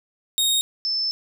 sawtooth / sine tone pair in turn, 3729 / 5274 Hz, A#7 / E8, 0 / 0 cents, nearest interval tritone, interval 600 cents, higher second, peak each -15 / -21 dBFS, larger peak first, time 0.38-0.61 / 0.85-1.11 s, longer second, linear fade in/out 0 ms, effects none

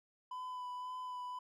triangle tone with vibrato, 1001 Hz, B5, 23 cents sharp, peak -39 dBFS, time 0.31-1.39 s, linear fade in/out 5 ms, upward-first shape sine, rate 1.9 Hz, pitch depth 16 cents each way, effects none

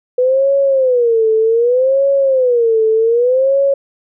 sine tone with vibrato, 493.9 Hz, B4, in tune, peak -9 dBFS, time 0.18-3.74 s, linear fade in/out 5 ms, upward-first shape sine, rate 0.65 Hz, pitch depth 200 cents each way, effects none

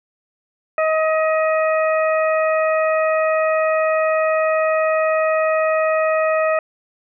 harmonic tone with a mistuned harmonic, 632 Hz, D#5, 27 cents sharp, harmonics 1 / 2 / 3 / 4, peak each -16 / -22 / -26 / -28 dBFS, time 0.78-6.59 s, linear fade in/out 2 ms, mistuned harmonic 4, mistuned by -19 cents, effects none

